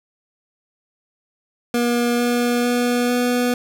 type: tone with pitch steps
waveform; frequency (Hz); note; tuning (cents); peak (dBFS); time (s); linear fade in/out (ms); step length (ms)
25% pulse; 239.4 / 241.3 / 243.3 / 245.3; A#3 / B3 / B3 / B3; +46 / -40 / -26 / -12; -13; 1.74-3.54; 2; 450
effects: none